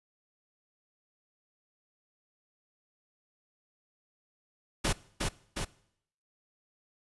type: noise with echo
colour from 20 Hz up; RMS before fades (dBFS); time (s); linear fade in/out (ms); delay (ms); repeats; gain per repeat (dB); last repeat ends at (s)
pink; -28; 4.84-4.93; 10; 360; 2; -3; 5.65
effects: noise-tail reverb RT60 0.7 s tail -21 dB re dry + resampled to 24000 Hz